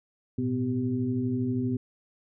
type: tone cluster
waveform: sine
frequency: 108.9 / 121.4 / 251.7 / 388.7 Hz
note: A2 / B2 / B3 / G4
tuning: -17 / -29 / +33 / -15 cents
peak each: -36 / -31 / -27 / -36 dBFS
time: 0.38-1.77 s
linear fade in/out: 5 ms
effects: none